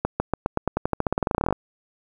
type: accelerating click train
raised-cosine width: 1 ms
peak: -7 dBFS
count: 24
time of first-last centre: 0.05-1.526 s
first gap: 150 ms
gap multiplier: 0.91
effects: 8-bit